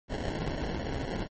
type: noise with sample-and-hold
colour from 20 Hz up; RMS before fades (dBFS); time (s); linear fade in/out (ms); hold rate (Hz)
pink; -33; 0.08-1.28; 50; 1225
effects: low-pass 6000 Hz 12 dB/octave + MP3 32 kbps